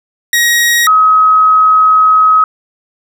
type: tone pair in turn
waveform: sawtooth / sine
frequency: 1892 / 1271.9 Hz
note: A#6 / D#6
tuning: +25 / +38 cents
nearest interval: perfect fifth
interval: 687 cents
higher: first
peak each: -4 dBFS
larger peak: neither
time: 0.33-0.87 / 0.87-2.44 s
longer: second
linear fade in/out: 2 ms
effects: none